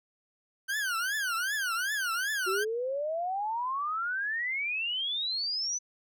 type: tone with vibrato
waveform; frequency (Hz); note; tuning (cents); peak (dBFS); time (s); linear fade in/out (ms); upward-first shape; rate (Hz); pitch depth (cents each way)
40% pulse; 1523; F#6; +50; -28; 0.68-2.65; 20; triangle; 2.6; 260
type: exponential sweep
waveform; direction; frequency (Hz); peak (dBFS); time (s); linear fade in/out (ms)
sine; up; 366.3 to 6110; -29; 2.46-5.79; 20
effects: none